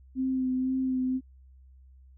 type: tone with vibrato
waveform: sine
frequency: 259.1 Hz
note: C4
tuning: 17 cents flat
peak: -25 dBFS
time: 0.15-1.21 s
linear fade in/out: 50 ms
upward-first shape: sine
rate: 2 Hz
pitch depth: 20 cents each way
effects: added 65 Hz sine -51 dBFS peak until 2.17 s